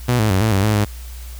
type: tone with pitch steps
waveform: sawtooth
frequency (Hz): 122.8 / 108.1 / 94.6 / 110.7 / 97.2 / 107.3 / 104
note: B2 / A2 / F#2 / A2 / G2 / A2 / G#2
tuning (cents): -9 / -30 / +39 / +11 / -14 / -43 / +3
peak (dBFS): -10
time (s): 0.08-0.85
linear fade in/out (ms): 10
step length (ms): 110
effects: added 60 Hz sine -30 dBFS peak until 1.39 s + white hiss -42 dBFS RMS until 1.39 s